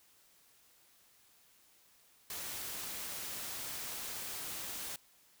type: noise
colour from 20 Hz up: white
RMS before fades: -42 dBFS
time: 2.3-4.96 s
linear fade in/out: 2 ms
effects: white hiss -66 dBFS RMS until 5.4 s